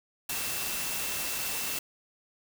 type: tone in noise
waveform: sine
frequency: 2679 Hz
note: E7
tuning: 27 cents sharp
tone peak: -41 dBFS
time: 0.29-1.79 s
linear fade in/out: 5 ms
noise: white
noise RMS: -33 dBFS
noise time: 0.29-1.79 s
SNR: -11 dB
effects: none